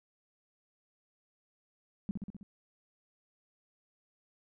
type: tone with echo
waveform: sine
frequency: 200 Hz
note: G3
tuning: 35 cents sharp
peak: -30 dBFS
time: 2.09-2.11 s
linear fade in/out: 0 ms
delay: 64 ms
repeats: 5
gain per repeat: -3 dB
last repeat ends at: 2.43 s
effects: none